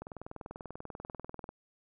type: click train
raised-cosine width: 1 ms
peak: -28 dBFS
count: 31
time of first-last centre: 0.02-1.491 s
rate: 20.4 Hz
effects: none